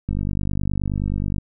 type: click train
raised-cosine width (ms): 5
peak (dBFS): -12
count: 65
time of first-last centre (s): 0.09-1.383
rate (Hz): 49.5
effects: none